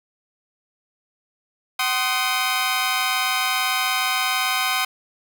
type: chord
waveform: 15% pulse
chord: C diminished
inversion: second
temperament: equal with one note detuned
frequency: 758.2 / 1046.5 / 1244.5 Hz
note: Gb5 / C6 / Eb6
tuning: +42 / 0 / 0 cents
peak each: -18 dBFS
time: 1.79-4.85 s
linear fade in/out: 5 ms
effects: none